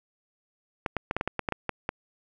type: clicks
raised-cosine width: 0.5 ms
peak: -12 dBFS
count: 11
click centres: 0.862 / 0.967 / 1.111 / 1.166 / 1.211 / 1.276 / 1.393 / 1.488 / 1.523 / 1.693 / 1.891 s
effects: none